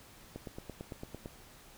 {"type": "click train", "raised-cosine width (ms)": 2, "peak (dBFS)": -28, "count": 9, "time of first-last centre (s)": [0.36, 1.259], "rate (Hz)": 8.9, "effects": ["pink hiss -56 dBFS RMS until 1.77 s"]}